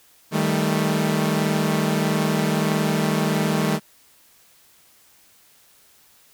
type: tone cluster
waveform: sawtooth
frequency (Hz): 156.8 / 197.5 / 219.1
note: D#3 / G3 / A3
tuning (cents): +14 / +13 / -7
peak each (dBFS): -19 / -20 / -20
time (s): 0.31-3.8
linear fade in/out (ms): 50
effects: white hiss -55 dBFS RMS until 6.33 s